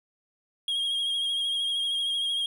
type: tone with vibrato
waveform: triangle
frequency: 3259 Hz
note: G#7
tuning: 33 cents flat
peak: -24 dBFS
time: 0.68-2.46 s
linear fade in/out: 2 ms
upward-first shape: sine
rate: 13 Hz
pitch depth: 33 cents each way
effects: none